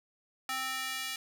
square tone with high-pass filter sweep, 261.6 Hz, C4, in tune, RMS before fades -36 dBFS, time 0.49-1.16 s, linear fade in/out 2 ms, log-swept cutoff 1200 to 2500 Hz, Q 1.1, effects none

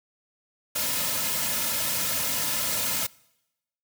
white noise with comb filter, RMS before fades -27 dBFS, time 0.75-3.07 s, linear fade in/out 10 ms, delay 2.6 ms, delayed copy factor -0.75, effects noise-tail reverb RT60 0.9 s tail -24 dB re dry

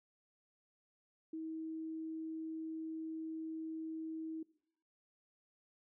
sine tone, 320 Hz, D#4, 49 cents sharp, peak -40 dBFS, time 1.33-4.43 s, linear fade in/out 5 ms, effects noise-tail reverb RT60 0.7 s tail -21 dB re dry

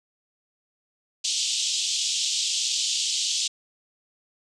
pink band-pass noise, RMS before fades -26 dBFS, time 1.24-3.48 s, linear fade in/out 10 ms, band 3000 to 7900 Hz, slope 48 dB/octave, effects none

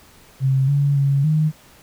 sine tone with pitch steps, 133.6 / 141.9 / 139 / 154.8 Hz, C3 / C#3 / C#3 / D#3, +36 / +41 / +5 / -9 cents, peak -14 dBFS, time 0.4-1.52 s, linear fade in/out 50 ms, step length 280 ms, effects pink hiss -49 dBFS RMS until 1.82 s

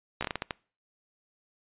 slowing click train, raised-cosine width 0.3 ms, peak -14 dBFS, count 8, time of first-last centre 0.21-0.508 s, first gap 15 ms, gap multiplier 1.34, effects noise-tail reverb RT60 0.4 s tail -24 dB re dry + resampled to 8000 Hz

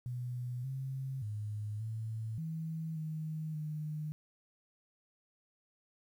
sine tone with pitch steps, 123.4 / 133.4 / 105.4 / 111.2 / 161 / 156.6 / 152.8 Hz, B2 / C3 / G#2 / A2 / E3 / D#3 / D#3, -1 / +34 / +26 / +19 / -41 / +11 / -31 cents, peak -36 dBFS, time 0.06-4.12 s, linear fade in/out 0 ms, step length 580 ms, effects 11-bit

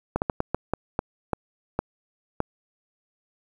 slowing click train, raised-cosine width 1 ms, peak -9 dBFS, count 10, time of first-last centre 0.16-2.404 s, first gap 59 ms, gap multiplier 1.34, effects 8-bit

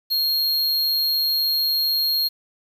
square tone, 4251 Hz, C8, 27 cents sharp, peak -19 dBFS, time 0.1-2.29 s, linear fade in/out 20 ms, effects 8-bit

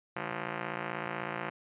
5% pulse ring-modulated tone, 175.2 Hz, F3, 6 cents sharp, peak -20 dBFS, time 0.16-1.5 s, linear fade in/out 5 ms, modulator 28.1 Hz, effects resampled to 8000 Hz

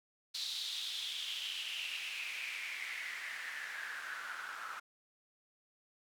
white noise with band-pass filter sweep, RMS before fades -42 dBFS, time 0.34-4.8 s, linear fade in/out 10 ms, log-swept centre 4100 to 1300 Hz, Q 5.6, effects none

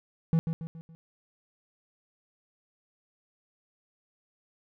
triangle tone with echo, 163.5 Hz, E3, 14 cents flat, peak -18 dBFS, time 0.33-0.39 s, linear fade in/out 0 ms, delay 140 ms, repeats 4, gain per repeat -7 dB, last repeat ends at 0.95 s, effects none

